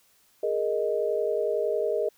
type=chord; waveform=sine; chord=Ab suspended second; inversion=none; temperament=equal; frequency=415.3 / 466.2 / 622.3 Hz; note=Ab4 / Bb4 / Eb5; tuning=0 / 0 / 0 cents; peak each=-28 dBFS; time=0.43-2.09 s; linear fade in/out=5 ms; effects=white hiss -63 dBFS RMS until 2.17 s